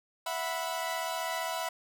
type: chord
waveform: sawtooth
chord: E suspended second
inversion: none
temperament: equal with one note detuned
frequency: 659.3 / 734.5 / 987.8 Hz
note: E5 / F#5 / B5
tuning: 0 / -13 / 0 cents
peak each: -32 / -34 / -32 dBFS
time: 0.26-1.69 s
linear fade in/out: 5 ms
effects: none